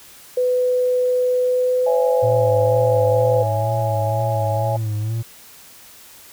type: tone with pitch glide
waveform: sine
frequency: 500 to 509.3 Hz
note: B4 to C5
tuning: +21 to -47 cents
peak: -15 dBFS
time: 0.37-3.43 s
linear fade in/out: 5 ms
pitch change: +32 cents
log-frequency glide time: 1.37-2.37 s
type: chord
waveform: sine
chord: C# minor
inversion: none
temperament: equal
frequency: 554.4 / 659.3 / 830.6 Hz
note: C#5 / E5 / G#5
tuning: 0 / 0 / 0 cents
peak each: -24 / -25 / -24 dBFS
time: 1.86-4.77 s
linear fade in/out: 10 ms
type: tone with vibrato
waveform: triangle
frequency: 110 Hz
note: A2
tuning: in tune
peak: -18 dBFS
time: 2.22-5.23 s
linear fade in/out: 20 ms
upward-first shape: sine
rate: 2.1 Hz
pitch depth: 69 cents each way
effects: white hiss -44 dBFS RMS until 6.32 s